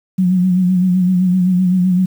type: tone with vibrato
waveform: sine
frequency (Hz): 182.7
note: F#3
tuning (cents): -22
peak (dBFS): -10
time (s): 0.18-2.06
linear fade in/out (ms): 10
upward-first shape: sine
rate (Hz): 7.8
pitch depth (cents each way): 48
effects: 7-bit